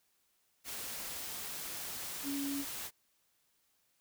sine tone in noise, 280 Hz, C#4, 18 cents sharp, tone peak -35 dBFS, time 2.23-2.65 s, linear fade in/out 50 ms, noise white, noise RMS -42 dBFS, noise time 0.64-2.91 s, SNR +4 dB, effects white hiss -75 dBFS RMS until 4 s

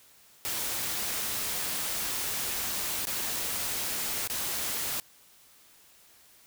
white noise with dropouts, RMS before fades -32 dBFS, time 0.45-5 s, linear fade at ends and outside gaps 0 ms, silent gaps 3.053-3.07 / 4.274-4.299 s, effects white hiss -58 dBFS RMS until 6.46 s

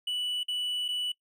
triangle tone with dropouts, 2960 Hz, F#7, in tune, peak -27 dBFS, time 0.07-1.12 s, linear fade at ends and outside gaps 5 ms, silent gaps 0.433-0.482 / 0.882-0.886 s, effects noise-tail reverb RT60 0.1 s tail -22 dB re dry

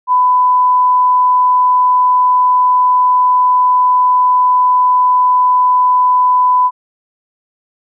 sine tone, 1000 Hz, B5, 21 cents sharp, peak -7 dBFS, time 0.07-6.71 s, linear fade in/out 50 ms, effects none

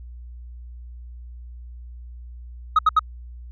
sine tone bursts, 1264 Hz, D#6, 27 cents sharp, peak -9 dBFS, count 3, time 2.76-2.993 s, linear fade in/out 5 ms, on 29 ms, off 73 ms, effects tanh soft clip ceiling -11 dBFS + added 60 Hz sine -36 dBFS peak until 3.51 s

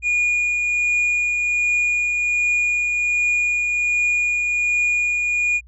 triangle tone with tremolo, 2439 Hz, D#7, 35 cents flat, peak -14 dBFS, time 0.02-5.61 s, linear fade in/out 50 ms, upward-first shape triangle, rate 1.3 Hz, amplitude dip 30%, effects added 60 Hz sine -43 dBFS peak until 5.67 s + resampled to 24000 Hz

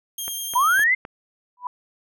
5% pulse tone with vibrato, 3200 Hz, G7, 35 cents sharp, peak -20 dBFS, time 0.18-0.84 s, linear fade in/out 5 ms, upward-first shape sine, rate 10 Hz, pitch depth 14 cents each way
click train, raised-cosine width 0.5 ms, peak -20 dBFS, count 4, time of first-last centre 0.28-1.051 s, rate 3.89 Hz
sine linear sweep, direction up, 921 to 2119 Hz, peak -15 dBFS, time 0.55-0.95 s, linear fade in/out 10 ms
sine tone with exponential growth, 987.8 Hz, B5, in tune, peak -21 dBFS, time 1.57-1.67 s, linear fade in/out 2 ms, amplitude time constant 20 ms
effects none

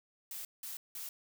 blue noise bursts, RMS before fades -43 dBFS, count 3, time 0.31-1.09 s, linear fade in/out 2 ms, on 140 ms, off 180 ms, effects none

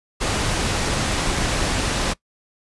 pink low-pass noise, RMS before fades -22 dBFS, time 0.2-2.14 s, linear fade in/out 20 ms, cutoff 9000 Hz, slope 12 dB/octave, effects noise-tail reverb RT60 0.1 s tail -21 dB re dry + resampled to 24000 Hz

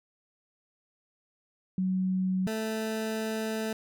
sine / 20% pulse tone pair in turn, 186.6 / 219.9 Hz, F#3 / A3, +15 / -1 cents, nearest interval minor third, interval 284 cents, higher second, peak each -25 dBFS, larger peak neither, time 1.78-2.47 / 2.47-3.73 s, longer second, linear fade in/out 2 ms, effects none

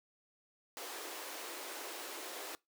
pink high-pass noise, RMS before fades -45 dBFS, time 0.77-2.55 s, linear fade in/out 0 ms, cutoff 310 Hz, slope 48 dB/octave, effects noise-tail reverb RT60 0.2 s tail -23 dB re dry

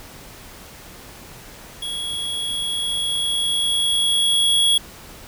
square tone with level ramp, 3335 Hz, G#7, 7 cents sharp, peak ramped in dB -26 to -14 dBFS, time 1.82-4.78 s, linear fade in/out 5 ms, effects pink hiss -41 dBFS RMS until 5.27 s

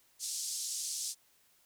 pink band-pass noise, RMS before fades -38 dBFS, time 0.19-1.15 s, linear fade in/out 50 ms, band 5100 to 9500 Hz, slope 24 dB/octave, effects white hiss -68 dBFS RMS until 1.65 s

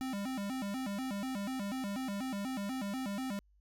square tone with vibrato, 228.8 Hz, A#3, 32 cents flat, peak -36 dBFS, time 0.01-3.39 s, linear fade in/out 0 ms, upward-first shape square, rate 4.1 Hz, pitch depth 230 cents each way, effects added 50 Hz sine -64 dBFS peak until 3.6 s

